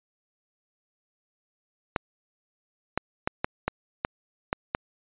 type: clicks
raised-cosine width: 0.5 ms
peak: -9 dBFS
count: 8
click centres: 1.962 / 2.976 / 3.275 / 3.445 / 3.68 / 4.049 / 4.529 / 4.749 s
effects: resampled to 8000 Hz